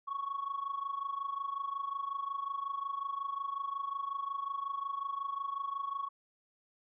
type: tone with amplitude modulation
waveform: sine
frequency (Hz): 1110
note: C#6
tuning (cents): +2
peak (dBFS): -30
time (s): 0.07-6.09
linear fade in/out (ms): 20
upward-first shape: sine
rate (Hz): 25.5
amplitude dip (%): 80
effects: tanh soft clip ceiling -29 dBFS